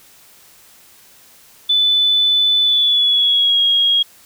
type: tone with pitch glide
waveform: sine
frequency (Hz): 3497 to 3282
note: A7 to G#7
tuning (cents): -11 to -21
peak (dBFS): -11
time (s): 1.69-4.03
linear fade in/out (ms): 10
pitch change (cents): -110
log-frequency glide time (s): 2.62-3.62
effects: white hiss -47 dBFS RMS until 4.25 s